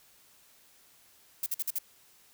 violet noise bursts, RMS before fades -31 dBFS, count 5, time 1.43-1.787 s, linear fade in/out 5 ms, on 33 ms, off 48 ms, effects white hiss -61 dBFS RMS until 2.33 s

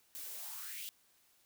blue noise with high-pass filter sweep, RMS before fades -45 dBFS, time 0.15-0.89 s, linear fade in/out 0 ms, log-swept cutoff 250 to 3300 Hz, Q 4.5, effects white hiss -70 dBFS RMS until 1.45 s

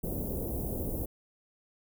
pink band-stop noise, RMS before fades -34 dBFS, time 0.03-1.06 s, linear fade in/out 10 ms, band 560 to 13000 Hz, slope 24 dB/octave, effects none

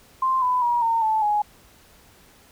sine tone with pitch steps, 1046.5 / 1000.4 / 956.3 / 914.2 / 873.9 / 835.4 Hz, C6 / B5 / A#5 / A#5 / A5 / G#5, 0 / +22 / +44 / -34 / -12 / +10 cents, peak -18 dBFS, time 0.22-1.42 s, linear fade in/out 5 ms, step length 200 ms, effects pink hiss -53 dBFS RMS until 2.51 s

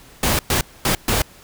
pink noise bursts at uneven times, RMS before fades -18 dBFS, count 4, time 0.23-0.39 / 0.5-0.61 / 0.85-0.95 / 1.08-1.22 s, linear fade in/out 2 ms, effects pink hiss -46 dBFS RMS until 1.43 s

